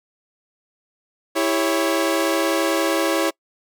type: chord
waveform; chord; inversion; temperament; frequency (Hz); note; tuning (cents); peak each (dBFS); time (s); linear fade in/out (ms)
sawtooth; C# diminished; first; equal with one note detuned; 329.6 / 400.5 / 554.4; E4 / G4 / C#5; 0 / +37 / 0; -17 / -22 / -18; 1.35-3.31; 20
effects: noise-tail reverb RT60 0.1 s tail -26 dB re dry